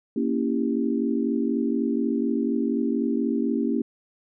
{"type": "chord", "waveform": "sine", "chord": "A# diminished seventh", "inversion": "none", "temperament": "equal with one note detuned", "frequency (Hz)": [233.1, 277.2, 329.6, 397], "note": ["A#3", "C#4", "E4", "G4"], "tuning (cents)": [0, 0, 0, 22], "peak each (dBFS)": [-25, -26, -29, -30], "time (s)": [0.16, 3.82], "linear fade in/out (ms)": 5, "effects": []}